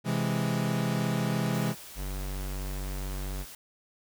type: chord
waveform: 40% pulse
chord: C augmented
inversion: none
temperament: equal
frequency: 130.81 / 164.81 / 207.7 Hz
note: C3 / E3 / G#3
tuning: 0 / 0 / 0 cents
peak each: -30 dBFS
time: 0.04-1.75 s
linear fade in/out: 50 ms
type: noise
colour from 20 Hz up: white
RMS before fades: -46 dBFS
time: 1.54-3.55 s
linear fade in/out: 2 ms
type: tone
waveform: square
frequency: 47.87 Hz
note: G1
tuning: 40 cents flat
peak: -33 dBFS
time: 1.95-3.46 s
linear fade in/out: 50 ms
effects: none